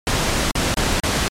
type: noise with dropouts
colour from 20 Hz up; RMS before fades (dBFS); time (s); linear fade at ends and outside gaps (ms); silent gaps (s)
pink; -19; 0.07-1.28; 0; 0.511-0.554 / 0.743-0.771 / 1-1.035
effects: low-pass 9000 Hz 12 dB/octave + MP3 96 kbps